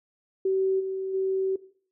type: tone with level steps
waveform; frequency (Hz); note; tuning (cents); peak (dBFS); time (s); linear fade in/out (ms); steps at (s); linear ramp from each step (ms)
sine; 382.1; G4; -44; -21 / -28 / -23; 0.45-1.56; 5; 0.79 / 1.13; 20
effects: noise-tail reverb RT60 0.5 s tail -17 dB re dry